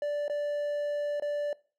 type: tone with dropouts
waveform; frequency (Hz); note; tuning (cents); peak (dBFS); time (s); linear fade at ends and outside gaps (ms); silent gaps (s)
triangle; 585; D5; -7; -26; 0.02-1.53; 2; 0.281-0.297 / 1.199-1.222
effects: noise-tail reverb RT60 0.4 s tail -22 dB re dry